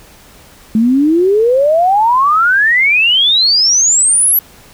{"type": "exponential sweep", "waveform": "sine", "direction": "up", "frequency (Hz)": [213.9, 11990], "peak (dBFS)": -7, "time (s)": [0.75, 4.39], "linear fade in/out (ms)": 2, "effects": ["pink hiss -41 dBFS RMS until 4.73 s"]}